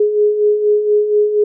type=beating tone pair; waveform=sine; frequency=415.3 / 419.5 Hz; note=G#4 / G#4; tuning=0 / +17 cents; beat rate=4.2 Hz; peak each=-19 / -11 dBFS; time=0-1.44 s; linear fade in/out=5 ms; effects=none